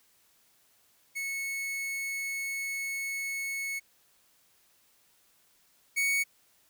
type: tone pair in turn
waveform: 45% pulse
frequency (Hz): 2201 / 2227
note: C#7 / C#7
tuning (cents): -13 / +7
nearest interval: unison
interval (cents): 20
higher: second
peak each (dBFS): -32 / -25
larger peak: second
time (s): 1.15-3.8 / 5.96-6.24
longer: first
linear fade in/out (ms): 20
effects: white hiss -66 dBFS RMS until 6.69 s